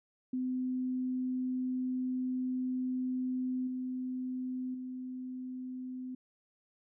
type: tone with level steps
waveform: sine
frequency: 255 Hz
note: C4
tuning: 44 cents flat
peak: -31 / -34 / -38 dBFS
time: 0.33-6.15 s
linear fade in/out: 5 ms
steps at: 3.67 / 4.74 s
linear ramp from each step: 5 ms
effects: none